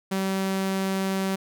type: tone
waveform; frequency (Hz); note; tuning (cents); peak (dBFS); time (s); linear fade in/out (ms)
sawtooth; 192.1; G3; -35; -20; 0.11-1.36; 10
effects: none